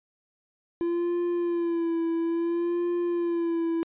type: tone with vibrato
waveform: triangle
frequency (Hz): 340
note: F4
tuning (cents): -46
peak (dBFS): -22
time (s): 0.81-3.83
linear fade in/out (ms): 0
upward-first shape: sine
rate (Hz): 0.59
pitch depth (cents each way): 43
effects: resampled to 8000 Hz